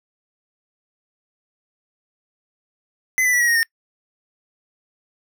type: tone with pitch steps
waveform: square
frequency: 2034 / 1991 / 1948.9 / 1907.7 / 1867.3 / 1827.9 Hz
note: C7 / B6 / B6 / A#6 / A#6 / A#6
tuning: -50 / +14 / -23 / +40 / +2 / -34 cents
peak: -16 dBFS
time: 3.18-3.63 s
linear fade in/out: 0 ms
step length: 75 ms
effects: noise-tail reverb RT60 0.1 s tail -25 dB re dry